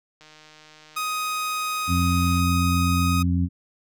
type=click train; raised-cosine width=0.2 ms; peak=-31 dBFS; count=338; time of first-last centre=0.21-2.398 s; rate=154 Hz
type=tone; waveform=sawtooth; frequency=1252 Hz; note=D#6; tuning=10 cents sharp; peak=-21 dBFS; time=0.96-3.23 s; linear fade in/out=10 ms
type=harmonic tone; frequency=88.1 Hz; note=F2; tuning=16 cents sharp; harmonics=1 / 2 / 3; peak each=-21 / -24 / -26 dBFS; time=1.87-3.49 s; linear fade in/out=50 ms
effects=none